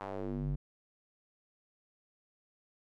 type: tone with band-pass filter sweep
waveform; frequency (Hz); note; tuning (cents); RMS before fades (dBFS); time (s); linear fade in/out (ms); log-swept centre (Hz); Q
square; 49; G1; 0; -37; 0-0.56; 10; 1000 to 110; 1.8
effects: none